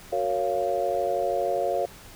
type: chord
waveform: sine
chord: Gb major seventh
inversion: none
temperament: just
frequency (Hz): 370 / 462.5 / 555 / 693.7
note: Gb4 / Bb4 / Db5 / F5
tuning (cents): 0 / -14 / +2 / -12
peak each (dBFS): -32 / -30 / -27 / -27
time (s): 0.12-1.86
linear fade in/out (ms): 10
effects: pink hiss -47 dBFS RMS until 2.15 s